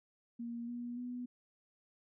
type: tone with pitch steps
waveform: sine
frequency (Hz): 235.2 / 240.7 / 246.3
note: A#3 / B3 / B3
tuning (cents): +16 / -44 / -5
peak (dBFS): -39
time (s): 0.39-1.26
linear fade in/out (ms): 10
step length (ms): 290
effects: none